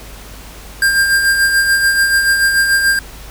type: tone with tremolo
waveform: square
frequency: 1597 Hz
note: G6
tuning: 32 cents sharp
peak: -9 dBFS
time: 0.82-2.99 s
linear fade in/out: 2 ms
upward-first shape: sine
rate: 6.9 Hz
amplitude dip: 45%
effects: added 50 Hz sine -34 dBFS peak until 3.3 s + pink hiss -36 dBFS RMS until 3.3 s